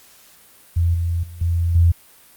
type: tone with level steps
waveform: sine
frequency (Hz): 85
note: F2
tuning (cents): -46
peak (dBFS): -14 / -18 / -33 / -16 / -10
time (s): 0.76-1.92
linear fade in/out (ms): 10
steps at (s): 0.94 / 1.23 / 1.41 / 1.75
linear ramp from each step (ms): 5
effects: white hiss -49 dBFS RMS until 2.36 s + Opus 48 kbps